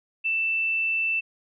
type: tone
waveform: sine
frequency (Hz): 2660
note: E7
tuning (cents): +15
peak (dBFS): -22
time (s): 0.24-1.21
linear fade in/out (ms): 20
effects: none